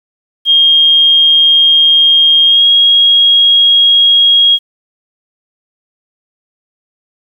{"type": "tone with pitch glide", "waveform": "sine", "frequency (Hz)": [3231, 3282], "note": ["G#7", "G#7"], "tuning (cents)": [-48, -21], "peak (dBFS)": -4, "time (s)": [0.45, 4.59], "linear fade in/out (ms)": 50, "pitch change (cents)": 27, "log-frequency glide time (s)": [2.45, 2.65], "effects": ["7-bit"]}